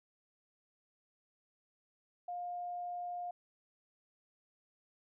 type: tone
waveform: sine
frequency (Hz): 708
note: F5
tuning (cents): +23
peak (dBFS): -38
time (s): 2.28-3.31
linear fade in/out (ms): 5
effects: none